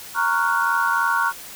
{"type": "chord", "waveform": "sine", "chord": "Gb major seventh", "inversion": "first", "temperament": "equal", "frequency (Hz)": [932.3, 1108.7, 1396.9, 1480], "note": ["Bb5", "Db6", "F6", "Gb6"], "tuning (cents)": [0, 0, 0, 0], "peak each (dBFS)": -23, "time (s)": [0.14, 1.33], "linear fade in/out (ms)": 50, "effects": ["white hiss -38 dBFS RMS until 1.55 s"]}